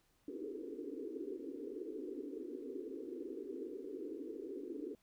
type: band-pass noise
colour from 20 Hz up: white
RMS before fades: -45 dBFS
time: 0.28-4.95 s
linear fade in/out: 2 ms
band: 260 to 460 Hz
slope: 96 dB/octave
effects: pink hiss -75 dBFS RMS until 5.02 s